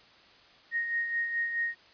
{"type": "tone with tremolo", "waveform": "sine", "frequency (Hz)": 1864.7, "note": "A#6", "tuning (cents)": 0, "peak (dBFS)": -26, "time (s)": [0.71, 1.75], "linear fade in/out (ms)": 50, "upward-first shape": "sine", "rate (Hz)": 4.7, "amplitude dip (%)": 50, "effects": ["white hiss -57 dBFS RMS until 1.93 s", "resampled to 11025 Hz"]}